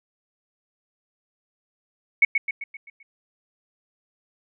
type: tone with echo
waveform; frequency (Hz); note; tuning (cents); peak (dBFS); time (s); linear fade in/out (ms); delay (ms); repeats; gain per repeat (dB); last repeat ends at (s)
sine; 2217; C#7; 0; -11; 2.22-2.25; 5; 130; 6; -6; 3.03
effects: none